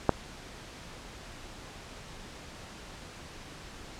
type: click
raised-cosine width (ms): 1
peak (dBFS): -6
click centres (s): 0.093
effects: pink hiss -46 dBFS RMS until 3.99 s + low-pass 7000 Hz 12 dB/octave